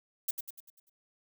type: noise with echo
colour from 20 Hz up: violet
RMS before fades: -31 dBFS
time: 0.28-0.31 s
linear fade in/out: 5 ms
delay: 98 ms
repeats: 6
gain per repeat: -6 dB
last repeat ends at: 0.898 s
effects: none